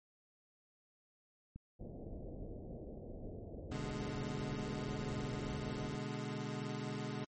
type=click; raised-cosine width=5 ms; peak=-36 dBFS; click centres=1.56 s
type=low-pass noise; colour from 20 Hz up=pink; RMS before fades=-47 dBFS; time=1.79-5.97 s; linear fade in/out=20 ms; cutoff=640 Hz; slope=48 dB/octave
type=chord; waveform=25% pulse; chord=G# diminished; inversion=first; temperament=equal; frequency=123.47 / 146.83 / 207.7 Hz; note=B2 / D3 / G#3; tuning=0 / 0 / 0 cents; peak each=-40 dBFS; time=3.71-7.25 s; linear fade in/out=10 ms
effects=MP3 32 kbps